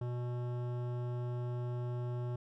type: tone with hard clipping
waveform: sine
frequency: 122.2 Hz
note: B2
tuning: 18 cents flat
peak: -37 dBFS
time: 0.01-2.36 s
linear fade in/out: 5 ms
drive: 15 dB
effects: none